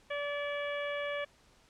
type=harmonic tone with a mistuned harmonic; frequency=577 Hz; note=D5; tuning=31 cents flat; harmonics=1 / 2 / 3 / 4 / 5 / 6; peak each=-35 / -43 / -41 / -42 / -48 / -49 dBFS; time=0.1-1.25 s; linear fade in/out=10 ms; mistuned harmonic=6; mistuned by=-51 cents; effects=pink hiss -64 dBFS RMS until 1.69 s + low-pass 8000 Hz 12 dB/octave